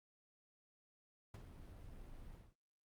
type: noise with ADSR envelope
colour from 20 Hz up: brown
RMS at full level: -45 dBFS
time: 1.34-2.55 s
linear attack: 4 ms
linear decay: 28 ms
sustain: -9 dB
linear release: 210 ms
effects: Opus 48 kbps